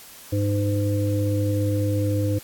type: harmonic tone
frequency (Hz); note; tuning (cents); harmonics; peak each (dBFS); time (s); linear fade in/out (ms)
101.9; G#2; -32; 1 / 3 / 5; -21 / -26 / -28; 0.32-2.39; 10
effects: white hiss -44 dBFS RMS until 2.43 s + AAC 64 kbps